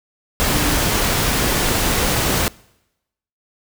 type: tone in noise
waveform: sine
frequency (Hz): 298.3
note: D4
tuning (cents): +27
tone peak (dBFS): -24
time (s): 0.53-0.77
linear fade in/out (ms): 0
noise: pink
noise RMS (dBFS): -18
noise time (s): 0.4-2.48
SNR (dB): -9
effects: noise-tail reverb RT60 0.9 s tail -24 dB re dry